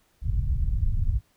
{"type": "low-pass noise", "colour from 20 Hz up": "pink", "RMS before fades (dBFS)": -24, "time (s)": [0.21, 1.21], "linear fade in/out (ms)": 50, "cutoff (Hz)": 110, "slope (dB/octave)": 24, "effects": ["pink hiss -66 dBFS RMS until 1.36 s"]}